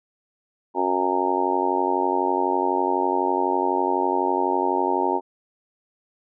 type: harmonic tone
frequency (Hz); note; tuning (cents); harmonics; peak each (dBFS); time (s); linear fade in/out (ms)
92; F#2; -9; 3 / 4 / 5 / 6 / 7 / 8 / 9 / 10; -29 / -25 / -31 / -34 / -31 / -33 / -26 / -24; 0.74-5.21; 50
effects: none